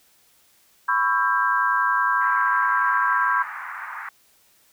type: chord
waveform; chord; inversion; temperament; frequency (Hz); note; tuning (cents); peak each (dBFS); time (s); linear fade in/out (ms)
sine; C# half-diminished seventh; third; just; 997.9 / 1108.7 / 1330.5 / 1596.6; B5 / C#6 / E6 / G6; +18 / 0 / +16 / +31; -23 / -24 / -26 / -22; 0.88-3.43; 10
type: band-pass noise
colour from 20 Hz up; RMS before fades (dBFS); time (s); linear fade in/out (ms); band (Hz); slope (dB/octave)
white; -34; 2.21-4.09; 2; 890 to 1900; 48
effects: white hiss -59 dBFS RMS until 4.72 s